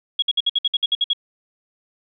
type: tone bursts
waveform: sine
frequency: 3322 Hz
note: G#7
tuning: in tune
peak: -15 dBFS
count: 11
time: 0.19-1.133 s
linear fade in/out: 5 ms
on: 33 ms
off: 58 ms
effects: none